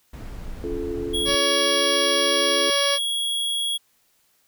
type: noise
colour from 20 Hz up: brown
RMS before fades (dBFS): -34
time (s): 0.13-1.35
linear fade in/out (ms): 5
type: chord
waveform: sine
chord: Db augmented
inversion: none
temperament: just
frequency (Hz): 277.2 / 346.5 / 433.1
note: Db4 / F4 / A4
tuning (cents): 0 / -14 / -27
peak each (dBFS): -33 / -30 / -29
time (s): 0.64-2.7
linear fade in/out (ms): 0
type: tone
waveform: square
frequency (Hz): 3322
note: G#7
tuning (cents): 0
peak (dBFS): -23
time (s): 1.13-3.78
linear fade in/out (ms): 20
type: harmonic tone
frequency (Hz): 564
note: C#5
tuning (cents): +30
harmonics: 1 / 2 / 3 / 4 / 5 / 6 / 7 / 8 / 9 / 10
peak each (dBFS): -24 / -28 / -30 / -30 / -33 / -35 / -32 / -33 / -32 / -31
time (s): 1.25-2.99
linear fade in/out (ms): 50
effects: white hiss -64 dBFS RMS until 4.47 s